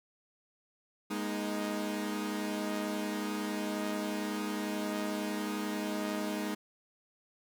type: chord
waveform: sawtooth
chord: Ab suspended second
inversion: none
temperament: equal with one note detuned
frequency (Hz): 207.7 / 238.8 / 311.1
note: Ab3 / Bb3 / Eb4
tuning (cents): 0 / +42 / 0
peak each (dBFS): -32 / -37 / -33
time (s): 1.1-6.55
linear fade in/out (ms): 10
effects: 11-bit